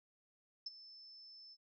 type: tone with ADSR envelope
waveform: sine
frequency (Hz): 5274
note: E8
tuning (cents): 0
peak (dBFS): -38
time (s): 0.66-1.57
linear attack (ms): 6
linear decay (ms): 25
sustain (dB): -16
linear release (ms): 46
effects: none